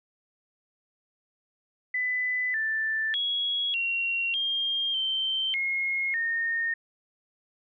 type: tone with pitch steps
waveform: sine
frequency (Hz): 2000 / 1767 / 3329 / 2745 / 3212 / 3116 / 2156 / 1837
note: B6 / A6 / G#7 / F7 / G7 / G7 / C#7 / A#6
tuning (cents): +21 / +7 / +3 / -31 / +41 / -11 / -49 / -26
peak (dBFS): -25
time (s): 1.94-6.74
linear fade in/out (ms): 5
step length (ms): 600
effects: none